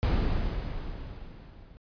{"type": "noise with level ramp", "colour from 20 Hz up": "brown", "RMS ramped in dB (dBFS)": [-23, -51], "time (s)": [0.03, 1.77], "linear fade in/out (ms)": 0, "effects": ["resampled to 11025 Hz"]}